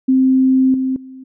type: tone with level steps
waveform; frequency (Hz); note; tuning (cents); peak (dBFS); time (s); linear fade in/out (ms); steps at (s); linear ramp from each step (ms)
sine; 261.6; C4; 0; -9 / -15 / -32; 0.08-1.24; 10; 0.74 / 0.96; 2
effects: none